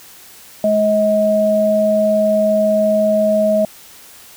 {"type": "tone pair together", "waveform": "sine", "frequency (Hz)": [211.6, 634], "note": ["G#3", "D#5"], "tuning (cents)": [33, 32], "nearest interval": "octave + perfect fifth", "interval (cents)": 1899, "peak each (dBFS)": [-18, -12], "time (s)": [0.64, 3.65], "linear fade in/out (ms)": 2, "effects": ["white hiss -41 dBFS RMS until 4.36 s"]}